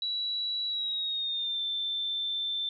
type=tone with pitch glide; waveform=sine; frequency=3919 to 3552 Hz; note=B7 to A7; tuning=-14 to +16 cents; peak=-29 dBFS; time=0.02-2.69 s; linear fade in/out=2 ms; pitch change=-170 cents; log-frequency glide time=0.67-1.62 s; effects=none